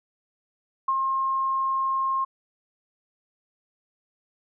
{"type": "tone with ADSR envelope", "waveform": "sine", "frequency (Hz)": 1068, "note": "C6", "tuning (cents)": 35, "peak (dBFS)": -19, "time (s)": [0.88, 2.25], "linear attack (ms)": 6, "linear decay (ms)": 50, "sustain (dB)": -3, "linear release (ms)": 13, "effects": []}